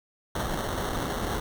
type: noise with sample-and-hold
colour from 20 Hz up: pink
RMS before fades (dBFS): -30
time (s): 0.35-1.4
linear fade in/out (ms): 5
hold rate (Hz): 2450
effects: none